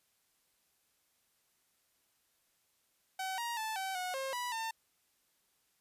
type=tone with pitch steps; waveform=sawtooth; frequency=759 / 942 / 877 / 766 / 731 / 535 / 981 / 901 Hz; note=F#5 / A#5 / A5 / G5 / F#5 / C5 / B5 / A5; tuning=+44 / +18 / -6 / -40 / -21 / +38 / -12 / +41 cents; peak=-32 dBFS; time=3.19-4.71 s; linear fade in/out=5 ms; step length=190 ms; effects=white hiss -75 dBFS RMS until 5.8 s + resampled to 32000 Hz